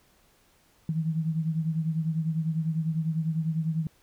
sine beating tone pair, 159.1 / 169.1 Hz, D#3 / E3, +39 / +44 cents, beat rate 10 Hz, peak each -26 / -32 dBFS, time 0.89-3.87 s, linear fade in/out 2 ms, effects pink hiss -63 dBFS RMS until 4.02 s

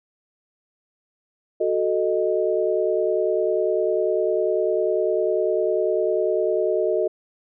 sine chord, D# diminished, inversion first, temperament equal, 370 / 440 / 622.3 Hz, F#4 / A4 / D#5, 0 / 0 / 0 cents, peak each -23 / -23 / -23 dBFS, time 1.6-7.08 s, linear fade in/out 10 ms, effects none

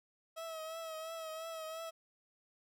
30% pulse tone with vibrato, 645 Hz, E5, 38 cents flat, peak -39 dBFS, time 0.36-1.91 s, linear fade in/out 20 ms, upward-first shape triangle, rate 2.9 Hz, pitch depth 46 cents each way, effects none

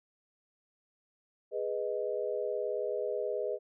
sine chord, G# minor, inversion none, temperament equal, 415.3 / 493.9 / 622.3 Hz, G#4 / B4 / D#5, 0 / 0 / 0 cents, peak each -35 / -35 / -36 dBFS, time 1.51-3.59 s, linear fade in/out 50 ms, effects none

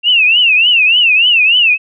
sine tone with vibrato, 2719 Hz, F7, 47 cents flat, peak -6 dBFS, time 0.03-1.78 s, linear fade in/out 50 ms, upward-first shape triangle, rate 3.4 Hz, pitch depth 200 cents each way, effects none

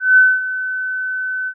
sine tone with ADSR envelope, 1515 Hz, F#6, 40 cents sharp, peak -5 dBFS, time 0-1.54 s, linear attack 170 ms, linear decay 230 ms, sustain -14 dB, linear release 66 ms, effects none

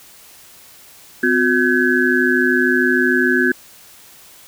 sine tone cluster, 254.3 / 361.2 / 1533 / 1680 Hz, C4 / F#4 / G6 / G#6, -49 / -42 / -39 / +19 cents, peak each -18 dBFS, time 1.23-3.52 s, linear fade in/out 5 ms, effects white hiss -44 dBFS RMS until 4.47 s

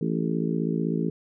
harmonic tone with a mistuned harmonic, 55.9 Hz, A1, 28 cents sharp, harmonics 3 / 4 / 5 / 6 / 7 / 8, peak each -27 / -29 / -31 / -33 / -34 / -35 dBFS, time 0.01-1.1 s, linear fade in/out 5 ms, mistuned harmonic 8, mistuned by -41 cents, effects none

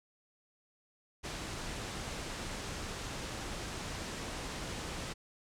pink low-pass noise, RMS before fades -41 dBFS, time 1.23-5.14 s, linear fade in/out 20 ms, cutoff 8600 Hz, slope 24 dB/octave, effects none

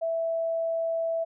sine tone, 659.3 Hz, E5, in tune, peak -25 dBFS, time 0.01-1.25 s, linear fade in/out 20 ms, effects none

